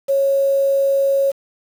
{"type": "tone with quantisation", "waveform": "sine", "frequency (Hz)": 550, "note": "C#5", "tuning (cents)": -14, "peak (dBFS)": -13, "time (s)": [0.08, 1.32], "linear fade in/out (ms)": 20, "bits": 6, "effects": []}